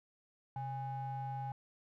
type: ring-modulated tone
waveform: triangle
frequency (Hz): 344.5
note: F4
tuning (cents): -24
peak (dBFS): -32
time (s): 0.56-1.52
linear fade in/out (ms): 2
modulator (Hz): 475
effects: tanh soft clip ceiling -30 dBFS